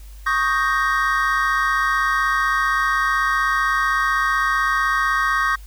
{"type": "chord", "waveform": "triangle", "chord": "Eb dominant seventh", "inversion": "third", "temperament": "equal", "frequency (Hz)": [1108.7, 1244.5, 1568, 1864.7], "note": ["Db6", "Eb6", "G6", "Bb6"], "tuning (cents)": [0, 0, 0, 0], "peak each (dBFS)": [-20, -21, -21, -21], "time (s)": [0.26, 5.56], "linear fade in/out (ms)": 10, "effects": ["added 50 Hz sine -36 dBFS peak until 5.66 s", "white hiss -51 dBFS RMS until 5.66 s"]}